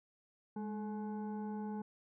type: tone with frequency modulation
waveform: sine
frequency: 207.9 Hz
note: G#3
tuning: 2 cents sharp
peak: -38 dBFS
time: 0.56-1.82 s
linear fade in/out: 5 ms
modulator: 641 Hz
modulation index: 0.71
effects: none